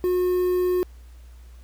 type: tone with quantisation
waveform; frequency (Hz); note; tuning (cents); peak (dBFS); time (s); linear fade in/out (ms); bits
triangle; 361.6; F#4; -40; -17; 0.04-0.83; 0; 7
effects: added 60 Hz sine -42 dBFS peak until 1.63 s + pink hiss -59 dBFS RMS until 1.63 s